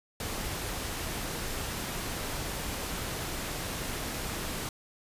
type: noise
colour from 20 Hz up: pink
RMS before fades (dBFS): -35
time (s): 0.2-4.69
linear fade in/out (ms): 2
effects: resampled to 32000 Hz